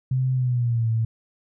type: tone with pitch glide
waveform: sine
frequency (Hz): 129.6 to 112.82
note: C3 to A2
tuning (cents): -16 to +44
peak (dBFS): -19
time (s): 0.11-1.05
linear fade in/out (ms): 5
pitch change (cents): -240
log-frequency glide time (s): 0.33-0.89
effects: none